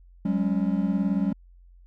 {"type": "chord", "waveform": "triangle", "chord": "F# suspended second", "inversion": "none", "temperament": "equal with one note detuned", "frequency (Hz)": [185, 203.4, 277.2], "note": ["F#3", "G#3", "C#4"], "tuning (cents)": [0, -36, 0], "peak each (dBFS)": [-24, -23, -27], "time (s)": [0.25, 1.33], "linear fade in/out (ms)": 5, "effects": ["added 44 Hz sine -49 dBFS peak until 1.86 s"]}